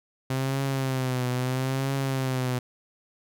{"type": "tone with vibrato", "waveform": "sawtooth", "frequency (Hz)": 130.81, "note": "C3", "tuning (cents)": 0, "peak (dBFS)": -21, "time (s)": [0.3, 2.59], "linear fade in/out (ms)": 5, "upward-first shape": "triangle", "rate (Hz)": 0.76, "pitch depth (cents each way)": 84, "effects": []}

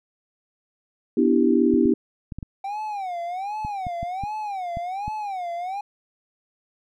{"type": "chord", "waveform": "sine", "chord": "E minor seventh", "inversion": "second", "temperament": "equal", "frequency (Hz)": [246.9, 293.7, 329.6, 392], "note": ["B3", "D4", "E4", "G4"], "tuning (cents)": [0, 0, 0, 0], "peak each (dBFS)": [-20, -22, -21, -22], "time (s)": [1.17, 1.94], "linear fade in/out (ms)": 5}
{"type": "clicks", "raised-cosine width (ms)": 5, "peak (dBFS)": -20, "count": 11, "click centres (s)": [1.739, 1.856, 2.322, 2.386, 2.428, 3.649, 3.868, 4.03, 4.237, 4.771, 5.08]}
{"type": "tone with vibrato", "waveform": "triangle", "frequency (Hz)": 768, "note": "G5", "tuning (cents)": -36, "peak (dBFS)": -25, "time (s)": [2.64, 5.81], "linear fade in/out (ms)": 5, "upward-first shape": "sine", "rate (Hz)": 1.3, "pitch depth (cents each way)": 200}
{"effects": []}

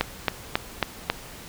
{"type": "click train", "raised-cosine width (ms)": 0.3, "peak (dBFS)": -4, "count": 5, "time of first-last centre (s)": [0.01, 1.1], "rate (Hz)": 3.67, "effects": ["pink hiss -42 dBFS RMS until 1.48 s"]}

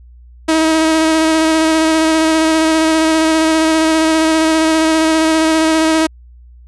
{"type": "tone with vibrato", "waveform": "sawtooth", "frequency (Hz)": 318.9, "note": "D#4", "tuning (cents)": 43, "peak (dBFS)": -6, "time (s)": [0.48, 6.07], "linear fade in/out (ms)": 10, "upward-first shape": "square", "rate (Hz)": 15, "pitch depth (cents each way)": 14, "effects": ["added 60 Hz sine -37 dBFS peak until 6.67 s", "resampled to 24000 Hz"]}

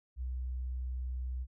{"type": "tone", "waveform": "sine", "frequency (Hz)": 63, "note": "B1", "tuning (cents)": 35, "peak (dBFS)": -34, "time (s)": [0.16, 1.47], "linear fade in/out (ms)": 50, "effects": []}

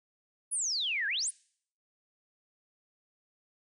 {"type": "exponential two-way sweep", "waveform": "sine", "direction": "down then up", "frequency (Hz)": [10590, 1569, 10590], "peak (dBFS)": -29, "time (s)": [0.51, 1.31], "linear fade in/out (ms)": 20, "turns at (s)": 1.07, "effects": ["noise-tail reverb RT60 0.6 s tail -25 dB re dry"]}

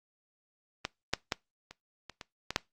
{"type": "clicks", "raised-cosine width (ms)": 0.2, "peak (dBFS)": [-14, -8, -11, -28, -25, -24, -16, -8], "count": 8, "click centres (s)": [0.851, 1.136, 1.322, 1.71, 2.097, 2.212, 2.506, 2.561], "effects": ["noise-tail reverb RT60 0.2 s tail -22 dB re dry", "Opus 32 kbps"]}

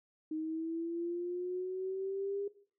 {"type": "linear sweep", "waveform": "sine", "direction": "up", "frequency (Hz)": [311.1, 404.2], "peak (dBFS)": -34, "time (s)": [0.31, 2.48], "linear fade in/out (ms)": 5, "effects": ["noise-tail reverb RT60 0.5 s tail -17 dB re dry"]}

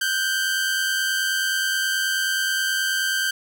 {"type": "tone pair together", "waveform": "sawtooth", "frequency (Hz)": [1478.6, 1568], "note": ["F#6", "G6"], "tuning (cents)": [-2, 0], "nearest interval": "minor second", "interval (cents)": 102, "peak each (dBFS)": [-25, -18], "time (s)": [0.01, 3.31], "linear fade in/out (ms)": 5, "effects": []}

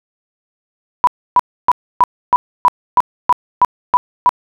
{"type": "tone bursts", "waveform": "sine", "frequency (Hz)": 987.8, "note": "B5", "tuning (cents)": 0, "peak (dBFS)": -5, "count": 11, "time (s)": [1.04, 4.292], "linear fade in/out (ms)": 0, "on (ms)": 32, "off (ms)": 290, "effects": []}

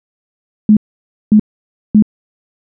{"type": "tone bursts", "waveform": "sine", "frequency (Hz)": 212.5, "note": "G#3", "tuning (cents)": 40, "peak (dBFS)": -3, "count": 3, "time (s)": [0.69, 2.024], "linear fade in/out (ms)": 2, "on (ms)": 78, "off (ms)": 550, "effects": []}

